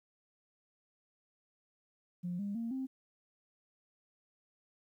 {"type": "tone with pitch steps", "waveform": "sine", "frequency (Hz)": [176.8, 201.9, 230.6, 263.4], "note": ["F3", "G#3", "A#3", "C4"], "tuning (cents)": [22, -49, -19, 12], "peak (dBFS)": -34, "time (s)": [2.23, 2.87], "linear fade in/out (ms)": 20, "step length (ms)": 160, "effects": ["tanh soft clip ceiling -30 dBFS", "12-bit"]}